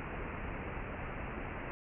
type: low-pass noise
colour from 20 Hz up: pink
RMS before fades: -41 dBFS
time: 0-1.71 s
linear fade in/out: 0 ms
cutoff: 2700 Hz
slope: 96 dB/octave
effects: none